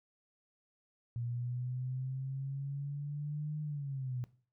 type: linear two-way sweep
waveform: sine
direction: up then down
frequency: 118.2 to 152.3 to 121.7 Hz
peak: -35 dBFS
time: 1.16-4.24 s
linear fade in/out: 0 ms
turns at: 3.61 s
effects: noise-tail reverb RT60 0.4 s tail -17 dB re dry